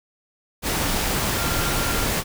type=tone in noise; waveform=sine; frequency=1386 Hz; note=F6; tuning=14 cents flat; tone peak=-31 dBFS; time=1.35-2.06 s; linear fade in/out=50 ms; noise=pink; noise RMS=-23 dBFS; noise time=0.62-2.24 s; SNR=-11 dB; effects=none